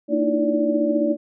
sine tone cluster, 230.4 / 302.8 / 317.5 / 336.8 / 578 Hz, A#3 / D#4 / D#4 / E4 / D5, -20 / -47 / +35 / +37 / -28 cents, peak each -25 / -22 / -25 / -28 / -22 dBFS, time 0.08-1.17 s, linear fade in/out 50 ms, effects none

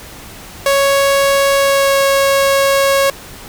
sawtooth tone with pitch glide, 554.4 to 550.3 Hz, C#5 to C#5, 0 to -13 cents, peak -6 dBFS, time 0.66-3.1 s, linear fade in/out 2 ms, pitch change -13 cents, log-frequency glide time 1.57-1.99 s, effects pink hiss -34 dBFS RMS until 3.48 s

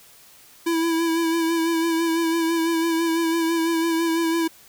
square tone with vibrato, 330.5 Hz, E4, 5 cents sharp, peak -20 dBFS, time 0.66-4.48 s, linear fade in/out 10 ms, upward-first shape sine, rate 6 Hz, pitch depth 31 cents each way, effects white hiss -50 dBFS RMS until 4.68 s

